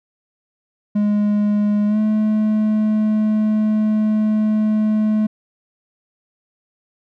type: tone with pitch glide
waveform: triangle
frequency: 207.7 to 214.7 Hz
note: G#3 to A3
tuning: 0 to -42 cents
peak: -12 dBFS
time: 0.95-5.27 s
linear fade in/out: 10 ms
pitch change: +58 cents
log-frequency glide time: 1.87-1.98 s
effects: none